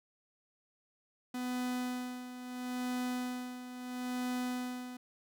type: tone with tremolo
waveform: 45% pulse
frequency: 249.6 Hz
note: B3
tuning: 19 cents sharp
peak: -33 dBFS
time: 1.34-4.97 s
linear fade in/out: 5 ms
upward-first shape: sine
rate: 0.75 Hz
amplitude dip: 70%
effects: none